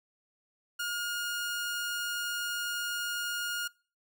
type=tone; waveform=sawtooth; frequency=1426 Hz; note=F6; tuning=36 cents sharp; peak=-28 dBFS; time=0.79-3.68 s; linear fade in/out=10 ms; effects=noise-tail reverb RT60 0.4 s tail -25 dB re dry